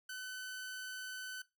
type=tone; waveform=sawtooth; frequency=1512 Hz; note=F#6; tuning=37 cents sharp; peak=-39 dBFS; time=0.09-1.42 s; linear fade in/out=5 ms; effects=noise-tail reverb RT60 0.2 s tail -17 dB re dry